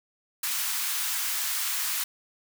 white high-pass noise, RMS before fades -29 dBFS, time 0.43-2.04 s, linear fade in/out 5 ms, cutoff 1000 Hz, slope 24 dB/octave, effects none

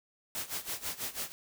white noise with tremolo, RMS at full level -35 dBFS, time 0.35-1.32 s, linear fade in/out 0 ms, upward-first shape sine, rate 6.1 Hz, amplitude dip 85%, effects none

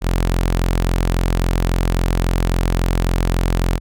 sawtooth tone, 43.65 Hz, F1, in tune, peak -11 dBFS, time 0.01-3.8 s, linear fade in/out 50 ms, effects none

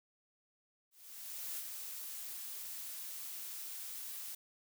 blue noise with ADSR envelope, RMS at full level -41 dBFS, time 0.91-4.35 s, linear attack 670 ms, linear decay 33 ms, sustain -4 dB, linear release 4 ms, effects none

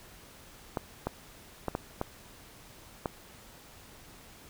clicks, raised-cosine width 1 ms, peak -16 dBFS, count 6, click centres 0.772 / 1.07 / 1.683 / 1.751 / 2.014 / 3.058 s, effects pink hiss -53 dBFS RMS until 4.49 s

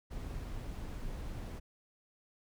brown noise, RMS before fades -41 dBFS, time 0.1-1.6 s, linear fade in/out 20 ms, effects none

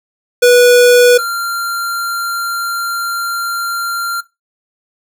square tone pair in turn, 489.2 / 1383.7 Hz, B4 / F6, -16 / -16 cents, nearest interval octave + tritone, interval 1800 cents, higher second, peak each -5 / -16 dBFS, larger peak first, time 0.42-1.18 / 1.18-4.21 s, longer second, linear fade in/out 10 ms, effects noise-tail reverb RT60 0.2 s tail -17 dB re dry

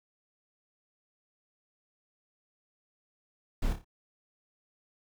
brown noise with echo, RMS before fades -29 dBFS, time 3.62-3.73 s, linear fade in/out 5 ms, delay 29 ms, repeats 4, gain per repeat -7 dB, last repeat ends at 3.846 s, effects none

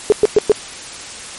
sine tone bursts, 420.6 Hz, G#4, 22 cents sharp, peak -5 dBFS, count 4, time 0.1-0.518 s, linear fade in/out 0 ms, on 22 ms, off 110 ms, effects white hiss -31 dBFS RMS until 1.38 s + MP3 48 kbps

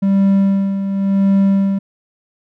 triangle tone with tremolo, 196 Hz, G3, in tune, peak -7 dBFS, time 0.02-1.79 s, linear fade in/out 10 ms, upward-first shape sine, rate 0.92 Hz, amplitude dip 60%, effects none

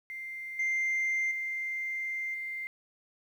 sine tone with level steps, 2093 Hz, C7, in tune, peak -37 / -25 / -31 / -34 dBFS, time 0.1-2.67 s, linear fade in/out 0 ms, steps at 0.59 / 1.31 / 2.34 s, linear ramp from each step 5 ms, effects tanh soft clip ceiling -25 dBFS + 10-bit

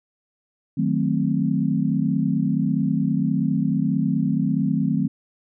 sine chord, D# diminished seventh, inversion none, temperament equal, 155.56 / 185 / 220 / 261.6 Hz, D#3 / F#3 / A3 / C4, 0 / 0 / 0 / 0 cents, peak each -24 dBFS, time 0.77-5.08 s, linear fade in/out 10 ms, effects none

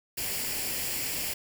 white noise with comb filter, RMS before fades -32 dBFS, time 0.17-1.34 s, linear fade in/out 10 ms, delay 0.4 ms, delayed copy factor +0.55, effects none

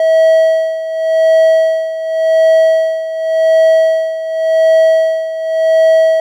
triangle tone with tremolo, 645 Hz, E5, 38 cents flat, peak -3 dBFS, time 0-6.2 s, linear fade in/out 2 ms, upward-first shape sine, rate 0.89 Hz, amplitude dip 75%, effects none

